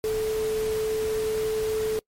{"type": "tone in noise", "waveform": "sine", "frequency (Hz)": 435.6, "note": "A4", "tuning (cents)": -17, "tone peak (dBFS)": -23, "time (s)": [0.04, 1.99], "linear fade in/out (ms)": 0, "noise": "pink", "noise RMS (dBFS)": -37, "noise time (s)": [0.04, 1.99], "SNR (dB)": 11, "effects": ["noise-tail reverb RT60 0.1 s tail -25 dB re dry", "MP3 64 kbps"]}